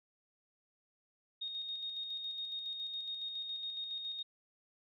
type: tone with tremolo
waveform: sine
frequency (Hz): 3715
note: A#7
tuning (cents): -7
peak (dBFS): -37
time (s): 1.41-4.23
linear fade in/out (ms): 10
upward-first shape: square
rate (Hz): 7.2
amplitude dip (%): 35
effects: none